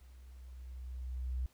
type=tone with level ramp; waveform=sine; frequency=63.1 Hz; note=B1; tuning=38 cents sharp; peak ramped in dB=-54 to -32 dBFS; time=0.01-1.46 s; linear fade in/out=0 ms; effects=pink hiss -69 dBFS RMS until 1.53 s